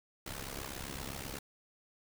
pink noise with amplitude modulation, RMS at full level -39 dBFS, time 0.26-1.39 s, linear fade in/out 5 ms, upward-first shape sine, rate 67.8 Hz, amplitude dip 80%, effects none

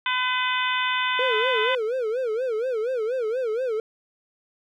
harmonic tone, 505 Hz, B4, 39 cents sharp, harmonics 2 / 3 / 4 / 5 / 6 / 7, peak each -26 / -28 / -29 / -30 / -31 / -31 dBFS, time 0.06-1.75 s, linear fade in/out 2 ms
triangle tone with vibrato, 474.6 Hz, A#4, 31 cents sharp, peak -21 dBFS, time 1.19-3.8 s, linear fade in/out 2 ms, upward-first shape sine, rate 4.2 Hz, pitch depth 180 cents each way
effects none

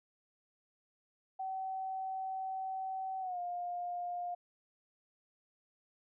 sine tone with pitch glide, 762 to 706.9 Hz, G5 to F5, -49 to +21 cents, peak -36 dBFS, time 1.39-4.35 s, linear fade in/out 10 ms, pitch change -130 cents, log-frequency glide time 3.2-3.39 s, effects none

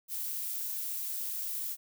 violet noise, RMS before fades -36 dBFS, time 0.08-1.77 s, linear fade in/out 50 ms, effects none

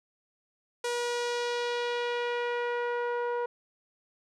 sawtooth tone with low-pass filter sweep, 481.1 Hz, B4, 45 cents flat, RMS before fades -31 dBFS, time 0.84-3.46 s, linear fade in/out 5 ms, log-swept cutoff 8400 to 1100 Hz, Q 1.2, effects none

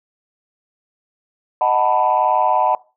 sine chord, B dominant seventh, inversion first, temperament equal with one note detuned, 622.3 / 740 / 886.1 / 987.8 Hz, D#5 / F#5 / A5 / B5, 0 / 0 / +12 / 0 cents, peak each -20 / -17 / -18 / -18 dBFS, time 1.61-2.75 s, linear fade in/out 2 ms, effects noise-tail reverb RT60 0.3 s tail -20 dB re dry + tanh soft clip ceiling -5 dBFS

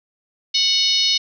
harmonic tone with a mistuned harmonic, 740 Hz, F#5, in tune, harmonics 3 / 4 / 5 / 6 / 7 / 8, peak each -29 / -22 / -20 / -20 / -22 / -28 dBFS, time 0.54-1.18 s, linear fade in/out 10 ms, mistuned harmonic 6, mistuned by -54 cents, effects none

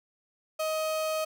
35% pulse tone, 629 Hz, D#5, 19 cents sharp, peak -26 dBFS, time 0.59-1.25 s, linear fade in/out 10 ms, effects none

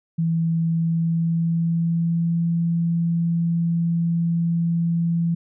sine tone with pitch glide, 164.8 to 168.36 Hz, E3 to E3, 0 to +37 cents, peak -18 dBFS, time 0.18-5.35 s, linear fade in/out 10 ms, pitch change +37 cents, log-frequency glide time 0.69-2.44 s, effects none

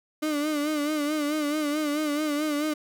35% pulse tone with vibrato, 299.2 Hz, D4, 32 cents sharp, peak -23 dBFS, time 0.22-2.74 s, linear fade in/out 10 ms, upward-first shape sine, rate 4.6 Hz, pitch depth 65 cents each way, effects none

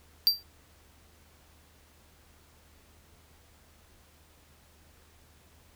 square tone with exponential decay, 4699 Hz, D8, in tune, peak -16 dBFS, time 0.27-0.43 s, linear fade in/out 0 ms, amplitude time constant 33 ms, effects added 77 Hz sine -61 dBFS peak until 5.75 s + pink hiss -61 dBFS RMS until 5.75 s

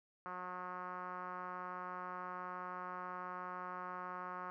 5% pulse tone with low-pass filter, 181.2 Hz, F#3, 36 cents flat, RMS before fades -45 dBFS, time 0.26-4.5 s, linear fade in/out 0 ms, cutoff 1200 Hz, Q 3.5, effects none

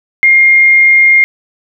sine tone, 2124 Hz, C7, 25 cents sharp, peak -3 dBFS, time 0.23-1.24 s, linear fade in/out 0 ms, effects none

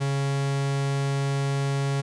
45% pulse tone, 138.59 Hz, C#3, in tune, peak -23 dBFS, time 0-2.02 s, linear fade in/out 20 ms, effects resampled to 22050 Hz

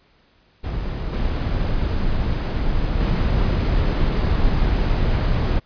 brown noise with level steps, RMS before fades -25 / -21 / -18 dBFS, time 0.63-5.6 s, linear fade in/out 20 ms, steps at 1.12 / 2.99 s, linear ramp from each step 20 ms, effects pink hiss -58 dBFS RMS until 5.65 s + resampled to 11025 Hz

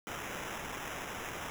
white noise with sample-and-hold, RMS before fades -41 dBFS, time 0.07-1.5 s, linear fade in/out 0 ms, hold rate 4410 Hz, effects none

